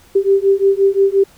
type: beating tone pair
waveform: sine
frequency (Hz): 389.7 / 395.4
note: G4 / G4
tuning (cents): -10 / +15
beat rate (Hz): 5.7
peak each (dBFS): -13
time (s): 0.15-1.24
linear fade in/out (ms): 10
effects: pink hiss -48 dBFS RMS until 1.37 s